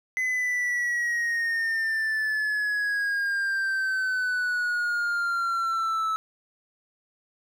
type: exponential sweep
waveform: triangle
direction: down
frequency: 2034 to 1303 Hz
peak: -22 dBFS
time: 0.17-6.16 s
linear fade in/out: 0 ms
effects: none